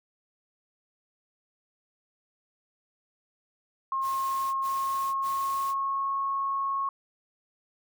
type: tone with pitch glide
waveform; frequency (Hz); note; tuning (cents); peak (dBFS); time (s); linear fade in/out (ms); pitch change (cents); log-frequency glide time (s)
sine; 1072 to 1095.8; C6 to C#6; +42 to -20; -26; 3.92-6.89; 2; +38; 4.17-6.14
type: noise bursts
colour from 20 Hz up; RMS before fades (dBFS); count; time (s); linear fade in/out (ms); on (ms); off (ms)
white; -44; 3; 4.01-5.746; 50; 530; 73
effects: none